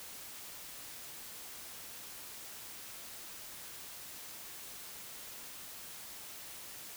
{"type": "silence", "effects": ["white hiss -48 dBFS RMS until 6.96 s"]}